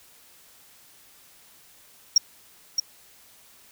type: tone with echo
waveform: triangle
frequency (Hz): 5588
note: F8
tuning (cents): 0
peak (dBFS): -9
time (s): 2.16-2.18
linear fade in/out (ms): 5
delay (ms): 620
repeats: 1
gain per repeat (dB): -8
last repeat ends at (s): 2.8
effects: tanh soft clip ceiling -9 dBFS + white hiss -54 dBFS RMS until 3.71 s